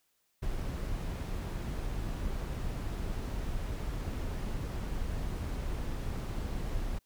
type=noise; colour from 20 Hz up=brown; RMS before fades=-35 dBFS; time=0.42-6.99 s; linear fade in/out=10 ms; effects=white hiss -75 dBFS RMS until 7.05 s